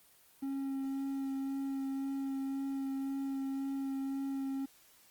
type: tone with vibrato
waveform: triangle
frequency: 271.6 Hz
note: C#4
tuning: 35 cents flat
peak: -32 dBFS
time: 0.42-4.66 s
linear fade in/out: 10 ms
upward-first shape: sine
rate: 1.9 Hz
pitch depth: 11 cents each way
effects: white hiss -63 dBFS RMS until 5.1 s + Opus 24 kbps